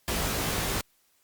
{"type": "noise with comb filter", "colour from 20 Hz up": "pink", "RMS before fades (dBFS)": -29, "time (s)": [0.08, 0.81], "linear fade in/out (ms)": 0, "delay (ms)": 18, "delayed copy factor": 0.65, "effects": ["white hiss -67 dBFS RMS until 1.23 s", "Opus 48 kbps"]}